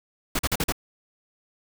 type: noise bursts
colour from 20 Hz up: pink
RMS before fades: -24 dBFS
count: 5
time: 0.35-0.723 s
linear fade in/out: 5 ms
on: 41 ms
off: 42 ms
effects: none